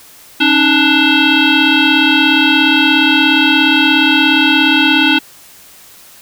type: tone with frequency modulation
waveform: sine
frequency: 1481 Hz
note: F#6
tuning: 1 cent sharp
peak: -7 dBFS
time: 0.4-5.19 s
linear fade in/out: 10 ms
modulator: 585 Hz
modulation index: 3.5
effects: white hiss -40 dBFS RMS until 6.21 s